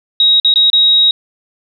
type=tone with dropouts; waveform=sine; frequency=3800 Hz; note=A#7; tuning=33 cents sharp; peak=-6 dBFS; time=0.2-1.11 s; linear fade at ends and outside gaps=2 ms; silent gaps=0.4-0.447 / 0.54-0.558 / 0.701-0.731 s; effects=none